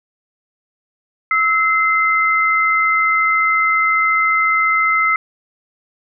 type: tone pair together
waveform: sine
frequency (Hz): 1303.4 / 2069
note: E6 / C7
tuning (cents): -20 / -20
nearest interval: minor sixth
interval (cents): 800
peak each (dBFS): -15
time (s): 1.31-5.16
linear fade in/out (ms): 2
effects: none